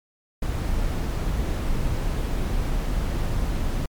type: noise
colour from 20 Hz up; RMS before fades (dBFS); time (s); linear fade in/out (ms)
brown; -24; 0.42-3.86; 5
effects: MP3 96 kbps